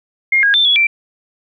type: tone with pitch steps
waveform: sine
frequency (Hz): 2130 / 1636 / 3554 / 3371 / 2347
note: C7 / G#6 / A7 / G#7 / D7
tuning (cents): +30 / -26 / +17 / +25 / -2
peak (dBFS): -9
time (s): 0.32-0.87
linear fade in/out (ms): 5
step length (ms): 110
effects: none